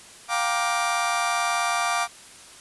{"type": "chord", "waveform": "30% pulse", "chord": "G minor seventh", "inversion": "third", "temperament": "just", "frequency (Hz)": [705.6, 784, 940.8, 1176], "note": ["F5", "G5", "Bb5", "D6"], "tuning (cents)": [18, 0, 16, 2], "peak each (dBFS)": [-24, -29, -29, -23], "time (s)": [0.28, 2.08], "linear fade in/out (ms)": 50, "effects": ["white hiss -46 dBFS RMS until 2.6 s", "resampled to 24000 Hz"]}